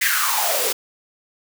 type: noise with high-pass filter sweep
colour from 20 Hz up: white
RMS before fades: -20 dBFS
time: 0.01-0.73 s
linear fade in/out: 10 ms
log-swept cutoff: 2000 to 390 Hz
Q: 6.3
effects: none